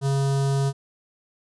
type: tone with notch filter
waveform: square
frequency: 137.7 Hz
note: C#3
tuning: 11 cents flat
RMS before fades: -22 dBFS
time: 0.01-0.73 s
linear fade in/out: 50 ms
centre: 2200 Hz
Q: 0.91
effects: resampled to 24000 Hz